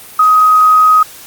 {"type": "tone with quantisation", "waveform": "sine", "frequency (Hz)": 1258, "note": "D#6", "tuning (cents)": 19, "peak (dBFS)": -4, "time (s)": [0.19, 1.03], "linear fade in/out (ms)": 5, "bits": 5, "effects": ["white hiss -34 dBFS RMS until 1.26 s", "Opus 32 kbps"]}